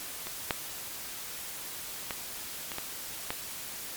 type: clicks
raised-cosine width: 0.3 ms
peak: -22 / -10 / -16 / -21 / -17 / -14 dBFS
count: 6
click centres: 0.27 / 0.508 / 2.108 / 2.718 / 2.784 / 3.305 s
effects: white hiss -40 dBFS RMS until 3.96 s + MP3 96 kbps